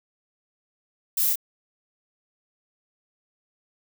violet noise with echo, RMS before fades -24 dBFS, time 1.17-1.33 s, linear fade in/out 5 ms, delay 27 ms, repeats 1, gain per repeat -2 dB, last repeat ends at 1.357 s, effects none

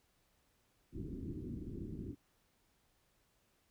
white low-pass noise, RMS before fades -44 dBFS, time 0.92-2.16 s, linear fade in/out 50 ms, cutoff 350 Hz, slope 48 dB/octave, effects pink hiss -75 dBFS RMS until 3.7 s

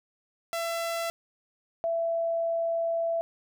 sawtooth / sine tone pair in turn, 671 / 667.1 Hz, E5 / E5, +31 / +20 cents, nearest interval unison, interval 11 cents, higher first, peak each -25 dBFS, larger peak neither, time 0.53-1.1 / 1.84-3.21 s, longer second, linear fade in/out 0 ms, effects none

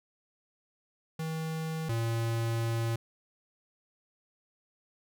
square tone pair in turn, 160 / 114.92 Hz, D#3 / A#2, +49 / -24 cents, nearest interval tritone, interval 573 cents, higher first, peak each -33 / -29 dBFS, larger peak second, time 1.19-1.89 / 1.89-2.96 s, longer second, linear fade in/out 5 ms, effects none

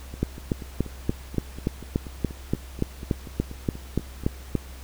two click trains, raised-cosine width 3 ms, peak -24 / -9 dBFS, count 18 / 16, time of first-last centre 0.14-4.236 / 0.23-4.553 s, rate 4.15 / 3.47 Hz, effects added 65 Hz sine -39 dBFS peak until 4.83 s + pink hiss -47 dBFS RMS until 4.83 s

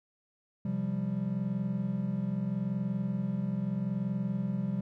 triangle chord, C suspended fourth, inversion none, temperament equal with one note detuned, 130.81 / 175.22 / 196 Hz, C3 / F3 / G3, 0 / +6 / 0 cents, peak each -34 / -33 / -30 dBFS, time 0.65-4.81 s, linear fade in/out 5 ms, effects none

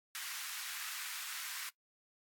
pink high-pass noise, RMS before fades -43 dBFS, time 0.15-1.69 s, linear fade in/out 0 ms, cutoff 1300 Hz, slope 24 dB/octave, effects noise-tail reverb RT60 0.1 s tail -19 dB re dry + AAC 64 kbps

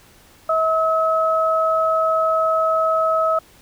sine tone pair together, 643 / 1286 Hz, E5 / E6, -43 / -43 cents, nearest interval octave, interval 1200 cents, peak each -18 dBFS, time 0.49-3.39 s, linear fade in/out 5 ms, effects pink hiss -50 dBFS RMS until 3.61 s

